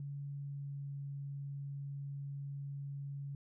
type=tone with pitch glide; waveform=sine; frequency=141.5 to 140.28 Hz; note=C#3 to C#3; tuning=+36 to +21 cents; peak=-40 dBFS; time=0-3.35 s; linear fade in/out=2 ms; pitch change=-15 cents; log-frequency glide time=0.23-0.93 s; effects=none

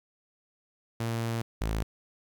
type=tone pair in turn; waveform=sawtooth; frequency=114.9 / 54.23 Hz; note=A#2 / A1; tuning=-25 / -24 cents; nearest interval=octave + minor second; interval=1299 cents; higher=first; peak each=-25 / -24 dBFS; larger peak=second; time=1-1.42 / 1.61-1.83 s; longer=first; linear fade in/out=5 ms; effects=11-bit

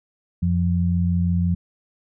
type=tone pair together; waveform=sine; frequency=88.73 / 174.61 Hz; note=F2 / F3; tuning=+28 / 0 cents; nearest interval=octave; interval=1172 cents; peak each=-20 dBFS; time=0.42-1.55 s; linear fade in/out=10 ms; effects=none

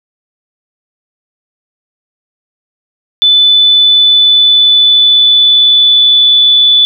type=tone with pitch glide; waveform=sine; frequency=3500 to 3474 Hz; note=A7 to A7; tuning=-10 to -23 cents; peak=-3 dBFS; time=3.22-6.85 s; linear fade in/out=0 ms; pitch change=-13 cents; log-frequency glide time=3.32-6.33 s; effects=none

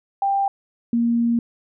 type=tone pair in turn; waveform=sine; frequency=791 / 234.4 Hz; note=G5 / A#3; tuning=+15 / +10 cents; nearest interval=octave + major sixth; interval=2105 cents; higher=first; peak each=-17 / -16 dBFS; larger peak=second; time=0.22-0.48 / 0.93-1.39 s; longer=second; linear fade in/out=2 ms; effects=none

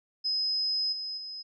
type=tone with level steps; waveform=sine; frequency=5070 Hz; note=D#8; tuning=32 cents sharp; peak=-26 / -33 / -37 dBFS; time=0.24-1.43 s; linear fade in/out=20 ms; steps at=0.92 / 1.17 s; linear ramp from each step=10 ms; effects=none

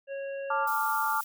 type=harmonic tone; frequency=551 Hz; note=C#5; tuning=11 cents flat; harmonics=1 / 3 / 5; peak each=-33 / -45 / -48 dBFS; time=0.07-0.68 s; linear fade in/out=50 ms
type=chord; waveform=sine; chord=D minor; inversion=second; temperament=equal; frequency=880 / 1174.7 / 1396.9 Hz; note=A5 / D6 / F6; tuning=0 / 0 / 0 cents; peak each=-29 / -30 / -31 dBFS; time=0.5-1.21 s; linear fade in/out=5 ms
type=noise; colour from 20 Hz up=violet; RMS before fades=-39 dBFS; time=0.67-1.24 s; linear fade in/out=5 ms
effects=none

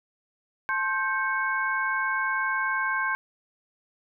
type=tone cluster; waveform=sine; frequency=874 / 1062 / 1566 / 2205 Hz; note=A5 / C6 / G6 / C#7; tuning=-12 / +25 / -2 / -10 cents; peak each=-35 / -29 / -26 / -35 dBFS; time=0.69-3.15 s; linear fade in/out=0 ms; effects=none

